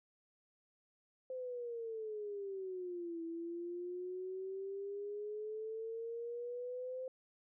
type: exponential two-way sweep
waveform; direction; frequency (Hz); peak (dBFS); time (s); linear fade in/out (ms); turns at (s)
sine; down then up; 519 to 329.6 to 519; -40; 1.3-7.08; 2; 3.23
effects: none